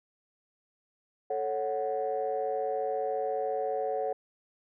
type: chord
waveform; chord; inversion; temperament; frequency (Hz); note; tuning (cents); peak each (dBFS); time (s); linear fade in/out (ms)
sine; F# minor; first; equal; 440 / 554.4 / 740; A4 / C#5 / F#5; 0 / 0 / 0; -32; 1.3-4.13; 5
effects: tanh soft clip ceiling -21 dBFS